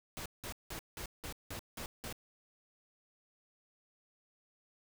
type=noise bursts; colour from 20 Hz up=pink; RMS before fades=-43 dBFS; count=8; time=0.17-2.126 s; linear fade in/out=0 ms; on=87 ms; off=180 ms; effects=none